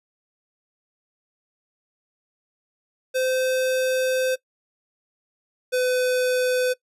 square tone pair in turn, 516 / 504.2 Hz, C5 / B4, -24 / +36 cents, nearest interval unison, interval 40 cents, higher first, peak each -21 / -20 dBFS, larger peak second, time 3.14-4.36 / 5.72-6.74 s, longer first, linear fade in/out 20 ms, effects noise-tail reverb RT60 0.1 s tail -21 dB re dry + resampled to 32000 Hz

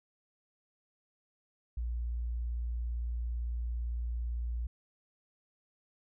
sine tone, 58.9 Hz, A#1, 19 cents sharp, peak -32 dBFS, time 1.77-4.67 s, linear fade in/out 5 ms, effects none

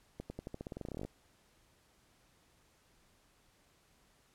accelerating click train, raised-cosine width 2 ms, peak -28 dBFS, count 19, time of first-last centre 0.2-1.05 s, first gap 100 ms, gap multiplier 0.9, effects pink hiss -69 dBFS RMS until 4.34 s + low-pass 12000 Hz 12 dB/octave

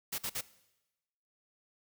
white noise bursts, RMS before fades -36 dBFS, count 3, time 0.12-0.412 s, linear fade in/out 10 ms, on 64 ms, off 50 ms, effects noise-tail reverb RT60 1.0 s tail -19 dB re dry

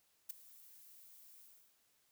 violet noise with ADSR envelope, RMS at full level -40 dBFS, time 0.29-1.78 s, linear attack 11 ms, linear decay 10 ms, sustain -20 dB, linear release 370 ms, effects white hiss -75 dBFS RMS until 2.11 s

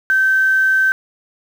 sine tone with quantisation, 1547 Hz, G6, 23 cents flat, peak -11 dBFS, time 0.1-0.92 s, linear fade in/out 0 ms, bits 6, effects none

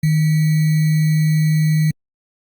sine tone with sample-and-hold, 155.8 Hz, D#3, 3 cents sharp, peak -12 dBFS, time 0.03-1.91 s, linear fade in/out 5 ms, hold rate 2100 Hz, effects Opus 48 kbps

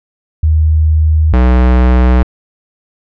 sine / square tone pair in turn, 78.2 / 62.32 Hz, D#2 / B1, +9 / +16 cents, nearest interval major third, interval 393 cents, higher first, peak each -6 dBFS, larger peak neither, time 0.43-1.33 / 1.33-2.23 s, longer neither, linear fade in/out 5 ms, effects low-pass 2000 Hz 12 dB/octave

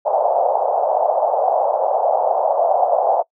white band-pass noise, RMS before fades -17 dBFS, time 0.05-3.23 s, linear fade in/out 20 ms, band 560 to 800 Hz, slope 48 dB/octave, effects noise-tail reverb RT60 0.1 s tail -25 dB re dry

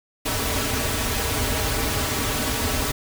pink noise with comb filter, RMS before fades -24 dBFS, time 0.25-2.92 s, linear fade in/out 10 ms, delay 5.7 ms, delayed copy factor -0.95, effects none

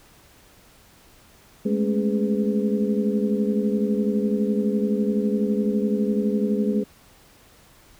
sine tone cluster, 207.2 / 219.1 / 276.2 / 415 / 499.4 Hz, G#3 / A3 / C#4 / G#4 / B4, -4 / -7 / -6 / -1 / +19 cents, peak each -22 / -26 / -30 / -27 / -31 dBFS, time 1.65-6.84 s, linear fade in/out 10 ms, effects pink hiss -53 dBFS RMS until 7.99 s

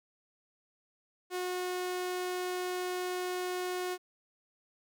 sawtooth tone, 363.1 Hz, F#4, 33 cents flat, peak -29 dBFS, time 1.3-3.98 s, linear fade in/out 50 ms, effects none

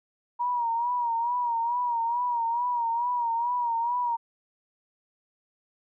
sine tone with vibrato, 950 Hz, A#5, 33 cents sharp, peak -24 dBFS, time 0.39-4.17 s, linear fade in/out 20 ms, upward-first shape sine, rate 2.3 Hz, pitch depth 64 cents each way, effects none

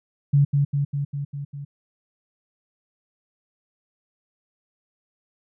sine tone with echo, 142 Hz, C#3, 42 cents sharp, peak -13 dBFS, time 0.33-0.45 s, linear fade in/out 10 ms, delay 200 ms, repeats 6, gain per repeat -3 dB, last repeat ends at 1.65 s, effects none

